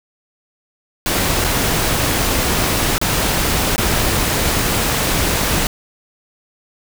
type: noise with dropouts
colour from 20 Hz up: pink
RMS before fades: -17 dBFS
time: 1.06-5.67 s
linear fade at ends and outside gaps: 1 ms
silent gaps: 1.442-1.446 / 2.981-3.014 / 3.761-3.78 s
effects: none